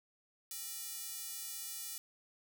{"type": "tone with high-pass filter", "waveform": "square", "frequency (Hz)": 267, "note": "C4", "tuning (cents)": 35, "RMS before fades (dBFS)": -44, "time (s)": [0.51, 1.98], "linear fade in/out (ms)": 2, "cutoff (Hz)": 7300, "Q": 0.65, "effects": []}